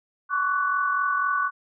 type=tone cluster; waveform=sine; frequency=1097 / 1141 / 1484 Hz; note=C#6 / C#6 / F#6; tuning=-18 / +50 / +5 cents; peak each=-30 / -24 / -25 dBFS; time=0.29-1.51 s; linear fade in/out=50 ms; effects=none

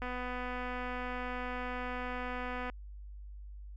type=click train; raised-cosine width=0.5 ms; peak=-25 dBFS; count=668; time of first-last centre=0.02-2.699 s; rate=249 Hz; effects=added 50 Hz sine -44 dBFS peak until 3.76 s

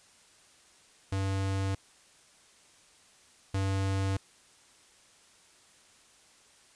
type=tone pair in turn; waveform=square; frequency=96.9 / 96.9 Hz; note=G2 / G2; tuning=-20 / -20 cents; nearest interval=unison; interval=0 cents; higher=neither; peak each=-29 / -28 dBFS; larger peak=second; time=1.12-1.75 / 3.54-4.17 s; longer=neither; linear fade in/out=5 ms; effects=white hiss -60 dBFS RMS until 6.75 s + resampled to 22050 Hz

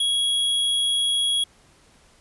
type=tone; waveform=square; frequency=3322 Hz; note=G#7; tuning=in tune; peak=-20 dBFS; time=0-1.44 s; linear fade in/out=5 ms; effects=pink hiss -56 dBFS RMS until 2.2 s + resampled to 24000 Hz

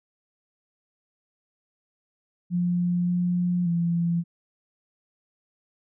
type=tone with pitch steps; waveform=sine; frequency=176.2 / 177.3 / 170.2 Hz; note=F3 / F3 / F3; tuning=+16 / +26 / -44 cents; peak=-21 dBFS; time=2.5-4.24 s; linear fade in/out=50 ms; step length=580 ms; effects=none

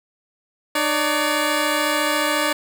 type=tone pair together; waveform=10% pulse; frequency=302.5 / 571 Hz; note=D#4 / D5; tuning=-49 / -49 cents; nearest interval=major seventh; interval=1100 cents; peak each=-13 dBFS; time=0.75-2.53 s; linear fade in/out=5 ms; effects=none

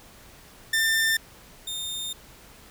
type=tone pair in turn; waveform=sawtooth; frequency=1793 / 3638 Hz; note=A6 / A#7; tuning=+32 / -43 cents; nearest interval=octave; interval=1225 cents; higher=second; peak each=-17 / -27 dBFS; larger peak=first; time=0.73-1.17 / 1.67-2.13 s; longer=second; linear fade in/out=5 ms; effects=pink hiss -50 dBFS RMS until 2.7 s

